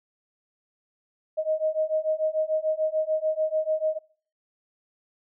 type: beating tone pair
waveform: sine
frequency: 622.3 / 629.1 Hz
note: D#5 / D#5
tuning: 0 / +19 cents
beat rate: 6.8 Hz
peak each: -26 dBFS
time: 1.37-3.99 s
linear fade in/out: 20 ms
effects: noise-tail reverb RT60 0.5 s tail -24 dB re dry